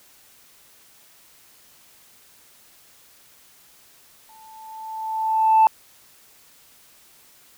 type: tone with exponential growth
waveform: sine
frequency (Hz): 881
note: A5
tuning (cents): +2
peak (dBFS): -8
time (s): 4.29-5.67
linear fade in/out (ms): 1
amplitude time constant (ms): 300
effects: tanh soft clip ceiling -8 dBFS + white hiss -53 dBFS RMS until 7.57 s